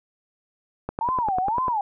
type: click train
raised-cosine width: 1 ms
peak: -14 dBFS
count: 9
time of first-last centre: 0.89-1.682 s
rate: 10.1 Hz
type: tone with vibrato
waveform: sine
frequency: 871 Hz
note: A5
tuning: 18 cents flat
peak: -21 dBFS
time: 1.01-1.81 s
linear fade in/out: 2 ms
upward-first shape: sine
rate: 2 Hz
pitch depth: 300 cents each way
effects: none